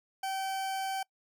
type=tone; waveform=40% pulse; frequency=771 Hz; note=G5; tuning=29 cents flat; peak=-31 dBFS; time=0.23-1.03 s; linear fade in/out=5 ms; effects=noise-tail reverb RT60 0.1 s tail -26 dB re dry